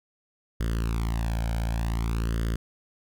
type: tone with flanger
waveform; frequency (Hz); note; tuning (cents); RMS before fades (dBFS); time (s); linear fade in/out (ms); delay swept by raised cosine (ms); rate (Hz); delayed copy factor
sawtooth; 56.5; A1; +47; -27; 0.6-2.56; 5; 0.61 to 1.3; 0.54; +0.85
effects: none